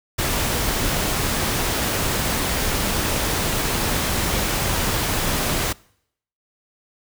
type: noise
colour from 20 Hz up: pink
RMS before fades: -22 dBFS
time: 0.18-5.73 s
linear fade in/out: 10 ms
effects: noise-tail reverb RT60 0.7 s tail -24 dB re dry